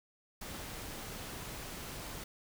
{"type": "noise", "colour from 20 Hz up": "pink", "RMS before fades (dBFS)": -44, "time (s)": [0.41, 2.24], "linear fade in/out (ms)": 5, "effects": []}